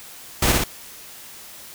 pink noise with echo, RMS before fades -18 dBFS, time 0.42-0.52 s, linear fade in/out 5 ms, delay 60 ms, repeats 2, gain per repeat -2 dB, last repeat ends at 0.64 s, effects white hiss -41 dBFS RMS until 1.74 s

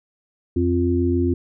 harmonic tone, 87.2 Hz, F2, 2 cents flat, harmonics 1 / 3 / 4, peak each -21 / -21 / -21 dBFS, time 0.56-1.34 s, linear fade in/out 5 ms, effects none

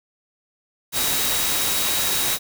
sine tone in noise, 3825 Hz, A#7, 44 cents sharp, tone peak -29 dBFS, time 0.92-2.39 s, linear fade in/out 50 ms, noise white, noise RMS -22 dBFS, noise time 0.92-2.39 s, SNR -10 dB, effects none

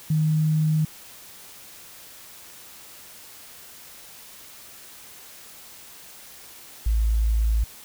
sine tone pair in turn, 155.56 / 55 Hz, D#3 / A1, 0 / 0 cents, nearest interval octave + tritone, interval 1800 cents, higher first, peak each -18 / -18 dBFS, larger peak neither, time 0.1-0.85 / 6.86-7.64 s, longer second, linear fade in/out 5 ms, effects white hiss -45 dBFS RMS until 7.84 s

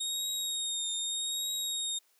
25% pulse tone with vibrato, 3729 Hz, A#7, in tune, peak -27 dBFS, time 0-1.99 s, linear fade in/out 10 ms, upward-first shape triangle, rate 0.82 Hz, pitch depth 37 cents each way, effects white hiss -69 dBFS RMS until 2.19 s + high-pass 400 Hz 12 dB/octave

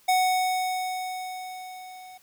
square tone with level ramp, 741 Hz, F#5, 2 cents sharp, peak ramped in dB -19 to -44 dBFS, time 0.08-2.18 s, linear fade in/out 10 ms, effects white hiss -59 dBFS RMS until 2.22 s

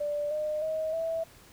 sine tone with pitch steps, 587.3 / 609.1 / 631.6 / 655 Hz, D5 / D#5 / D#5 / E5, 0 / -37 / +26 / -11 cents, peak -28 dBFS, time 0-1.24 s, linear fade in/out 10 ms, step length 310 ms, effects pink hiss -55 dBFS RMS until 1.52 s

